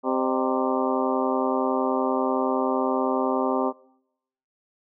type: harmonic tone with a mistuned harmonic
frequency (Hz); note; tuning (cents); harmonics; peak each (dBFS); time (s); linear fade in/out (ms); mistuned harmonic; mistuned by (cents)
130.81; C3; 0; 2 / 3 / 4 / 5 / 6 / 7 / 8 / 9; -26 / -28 / -29 / -30 / -31 / -31 / -32 / -33; 0.03-3.73; 50; 5; -110
effects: noise-tail reverb RT60 0.8 s tail -23 dB re dry